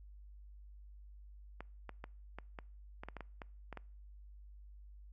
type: clicks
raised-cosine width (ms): 0.5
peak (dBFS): -30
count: 12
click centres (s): 1.606 / 1.893 / 2.041 / 2.386 / 2.588 / 3.035 / 3.086 / 3.167 / 3.207 / 3.418 / 3.727 / 3.773
effects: noise-tail reverb RT60 0.5 s tail -25 dB re dry + added 50 Hz sine -52 dBFS peak until 5.12 s